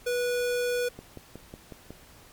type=tone; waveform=square; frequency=488.8 Hz; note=B4; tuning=18 cents flat; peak=-26 dBFS; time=0.06-0.89 s; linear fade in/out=10 ms
type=click train; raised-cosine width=2 ms; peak=-27 dBFS; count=6; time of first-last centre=0.99-1.906 s; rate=5.46 Hz
effects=pink hiss -53 dBFS RMS until 2.32 s + MP3 96 kbps